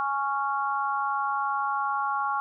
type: chord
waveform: sine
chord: Db major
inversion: second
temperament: just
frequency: 831.5 / 1108.7 / 1385.9 Hz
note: Ab5 / Db6 / F6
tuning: +2 / 0 / -14 cents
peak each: -29 / -28 / -31 dBFS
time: 0-2.4 s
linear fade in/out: 0 ms
effects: none